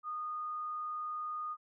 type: tone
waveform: sine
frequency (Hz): 1230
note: D#6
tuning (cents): -20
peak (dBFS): -36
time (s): 0.03-1.57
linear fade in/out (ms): 50
effects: none